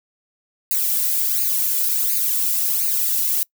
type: noise with flanger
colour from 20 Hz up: violet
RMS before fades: -20 dBFS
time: 0.71-3.43 s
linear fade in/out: 0 ms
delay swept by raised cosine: 0.44 to 2.04 ms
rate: 1.4 Hz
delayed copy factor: +0.9
effects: noise-tail reverb RT60 0.1 s tail -25 dB re dry